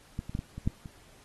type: clicks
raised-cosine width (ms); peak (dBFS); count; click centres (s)
5; -20 / -26 / -19 / -21 / -26 / -13 / -28; 7; 0.191 / 0.295 / 0.351 / 0.391 / 0.58 / 0.675 / 0.858
effects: pink hiss -58 dBFS RMS until 1.24 s + AAC 32 kbps